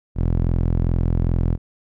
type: tone with band-pass filter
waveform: sawtooth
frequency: 42.47 Hz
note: F1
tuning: 48 cents flat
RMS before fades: -19 dBFS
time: 0.15-1.58 s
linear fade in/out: 50 ms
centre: 110 Hz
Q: 0.63
effects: none